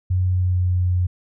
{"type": "tone with pitch glide", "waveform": "sine", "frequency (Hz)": [91.7, 90.18], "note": ["F#2", "F#2"], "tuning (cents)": [-15, -44], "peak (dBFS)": -16, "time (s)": [0.1, 1.07], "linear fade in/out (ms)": 10, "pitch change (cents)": -29, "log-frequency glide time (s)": [0.25, 0.69], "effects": []}